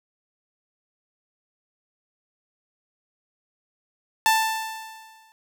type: tone with exponential decay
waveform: sawtooth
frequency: 885 Hz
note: A5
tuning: 10 cents sharp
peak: -11 dBFS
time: 4.26-5.32 s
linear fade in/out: 0 ms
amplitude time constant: 230 ms
effects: none